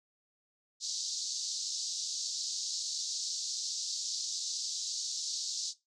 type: band-pass noise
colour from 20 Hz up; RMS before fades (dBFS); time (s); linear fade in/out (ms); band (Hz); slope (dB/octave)
pink; -37; 0.8-5.74; 50; 4100 to 7100; 48
effects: noise-tail reverb RT60 0.2 s tail -17 dB re dry